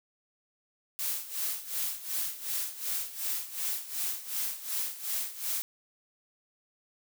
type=noise with tremolo; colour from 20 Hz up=blue; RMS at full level=-31 dBFS; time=0.99-5.62 s; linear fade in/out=0 ms; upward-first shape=sine; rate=2.7 Hz; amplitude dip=80%; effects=none

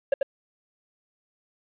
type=tone with echo; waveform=triangle; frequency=551 Hz; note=C#5; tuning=11 cents flat; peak=-15 dBFS; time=0.12-0.14 s; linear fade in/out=5 ms; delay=90 ms; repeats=1; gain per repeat=-3 dB; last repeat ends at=0.23 s; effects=resampled to 8000 Hz + 8-bit

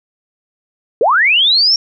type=linear sweep; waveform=sine; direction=up; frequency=392 to 5588 Hz; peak=-8 dBFS; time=1.01-1.76 s; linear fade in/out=2 ms; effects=none

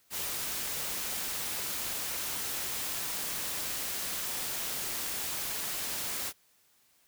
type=noise; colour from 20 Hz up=white; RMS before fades=-35 dBFS; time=0.1-6.33 s; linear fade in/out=50 ms; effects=white hiss -67 dBFS RMS until 7.07 s

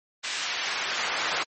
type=noise with high-pass filter sweep; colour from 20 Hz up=brown; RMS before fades=-29 dBFS; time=0.23-1.44 s; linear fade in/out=20 ms; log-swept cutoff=2400 to 1100 Hz; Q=0.72; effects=low-pass 9000 Hz 12 dB/octave + MP3 32 kbps

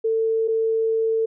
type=tone pair in turn; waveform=sine; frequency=447.4 / 447.4 Hz; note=A4 / A4; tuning=+29 / +29 cents; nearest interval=unison; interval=0 cents; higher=neither; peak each=-18 dBFS; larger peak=neither; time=0.04-0.48 / 0.48-1.26 s; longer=second; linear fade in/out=10 ms; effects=none

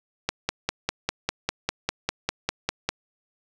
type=click train; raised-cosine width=0.2 ms; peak=-6 dBFS; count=14; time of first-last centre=0.29-2.89 s; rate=5 Hz; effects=none

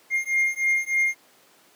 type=beating tone pair; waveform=triangle; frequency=2121 / 2124.3 Hz; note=C7 / C7; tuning=+23 / +26 cents; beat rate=3.3 Hz; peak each=-22 dBFS; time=0.1-1.15 s; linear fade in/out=50 ms; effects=pink hiss -56 dBFS RMS until 1.75 s + high-pass 300 Hz 12 dB/octave

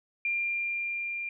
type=tone with level ramp; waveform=sine; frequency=2390 Hz; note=D7; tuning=30 cents sharp; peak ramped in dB=-26 to -32 dBFS; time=0.25-1.29 s; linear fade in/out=2 ms; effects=none

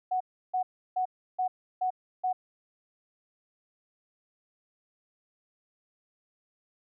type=tone bursts; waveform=sine; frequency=740 Hz; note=F#5; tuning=in tune; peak=-25 dBFS; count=6; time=0.11-2.33 s; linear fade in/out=10 ms; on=95 ms; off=330 ms; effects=none

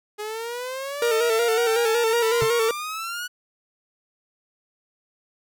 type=exponential sweep; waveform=sawtooth; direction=up; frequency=415.3 to 1480 Hz; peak=-25 dBFS; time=0.18-3.28 s; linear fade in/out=20 ms
type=tone with vibrato; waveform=45% pulse; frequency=459.3 Hz; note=A#4; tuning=26 cents flat; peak=-19 dBFS; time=1.02-2.71 s; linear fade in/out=2 ms; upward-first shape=square; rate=5.4 Hz; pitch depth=48 cents each way
type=tone with exponential decay; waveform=square; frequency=135 Hz; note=C#3; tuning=45 cents flat; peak=-20 dBFS; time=2.42-2.51 s; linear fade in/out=0 ms; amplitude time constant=19 ms
effects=none

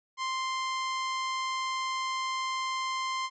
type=tone; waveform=sawtooth; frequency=1046.5 Hz; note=C6; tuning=in tune; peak=-26 dBFS; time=0.17-3.3 s; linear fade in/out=50 ms; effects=resampled to 16000 Hz

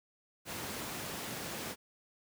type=high-pass noise; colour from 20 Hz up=pink; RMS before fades=-41 dBFS; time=0.45-1.76 s; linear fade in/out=50 ms; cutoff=120 Hz; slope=12 dB/octave; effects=none

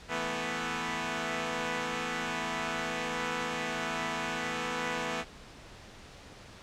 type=chord; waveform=5% pulse; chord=E suspended fourth; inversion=none; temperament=equal; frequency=164.81 / 220 / 246.9 Hz; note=E3 / A3 / B3; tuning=0 / 0 / 0 cents; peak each=-26 / -26 / -23 dBFS; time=0.08-5.25 s; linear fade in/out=50 ms; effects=pink hiss -50 dBFS RMS until 6.62 s + low-pass 6000 Hz 12 dB/octave

